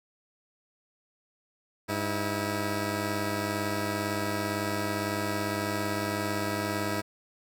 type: tone pair together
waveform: 10% pulse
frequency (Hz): 101.9 / 323.5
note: G#2 / E4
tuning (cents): -32 / -32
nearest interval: octave + minor sixth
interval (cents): 2000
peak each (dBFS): -23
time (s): 1.88-7.02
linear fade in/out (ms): 20
effects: none